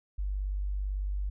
sine tone, 49 Hz, G1, in tune, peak -29 dBFS, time 0.18-1.3 s, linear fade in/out 10 ms, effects none

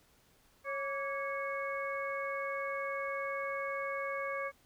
harmonic tone with a mistuned harmonic, 550 Hz, C#5, 14 cents flat, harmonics 1 / 2 / 3 / 4, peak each -38 / -39 / -43 / -41 dBFS, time 0.64-4.52 s, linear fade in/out 50 ms, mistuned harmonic 2, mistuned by +78 cents, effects pink hiss -67 dBFS RMS until 4.65 s

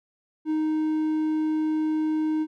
triangle tone, 311.1 Hz, D#4, in tune, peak -20 dBFS, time 0.45-2.47 s, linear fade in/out 50 ms, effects none

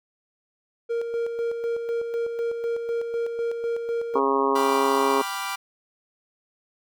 triangle tone with tremolo, 466.2 Hz, A#4, in tune, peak -21 dBFS, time 0.89-4.2 s, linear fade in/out 20 ms, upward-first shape square, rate 4 Hz, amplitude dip 45%
harmonic tone, 136.6 Hz, C#3, 25 cents flat, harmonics 2 / 3 / 4 / 5 / 6 / 7 / 8 / 9, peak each -28 / -23 / -31 / -35 / -32 / -26 / -25 / -34 dBFS, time 4.15-5.22 s, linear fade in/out 5 ms
sawtooth chord, G dominant seventh, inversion none, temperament equal, 784 / 987.8 / 1174.7 / 1396.9 Hz, G5 / B5 / D6 / F6, 0 / 0 / 0 / 0 cents, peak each -31 / -29 / -29 / -31 dBFS, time 4.55-5.56 s, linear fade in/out 10 ms
effects none

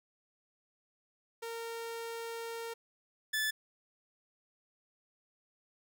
sawtooth tone pair in turn, 460.5 / 1738.6 Hz, A#4 / A6, -21 / -21 cents, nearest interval octave + major seventh, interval 2300 cents, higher second, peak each -35 / -27 dBFS, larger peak second, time 1.42-2.74 / 3.33-3.51 s, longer first, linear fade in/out 10 ms, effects none

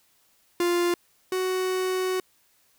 45% pulse tone pair in turn, 349.2 / 371.7 Hz, F4 / F#4, 0 / +8 cents, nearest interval minor second, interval 108 cents, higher second, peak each -21 / -24 dBFS, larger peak first, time 0.6-0.94 / 1.32-2.2 s, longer second, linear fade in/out 2 ms, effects white hiss -64 dBFS RMS until 2.78 s

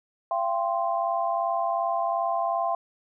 sine chord, F suspended second, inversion none, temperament equal with one note detuned, 681.3 / 784 / 1046.5 Hz, F5 / G5 / C6, -43 / 0 / 0 cents, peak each -26 / -29 / -29 dBFS, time 0.31-2.75 s, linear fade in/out 2 ms, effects none

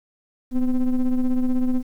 triangle ring-modulated tone, 130 Hz, C3, 11 cents flat, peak -12 dBFS, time 0.51-1.83 s, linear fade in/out 50 ms, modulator 122 Hz, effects 9-bit

